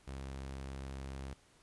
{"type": "tone", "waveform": "sawtooth", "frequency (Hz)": 67.2, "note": "C2", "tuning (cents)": 47, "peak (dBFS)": -38, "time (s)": [0.07, 1.34], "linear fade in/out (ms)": 10, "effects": ["pink hiss -66 dBFS RMS until 1.62 s", "resampled to 24000 Hz"]}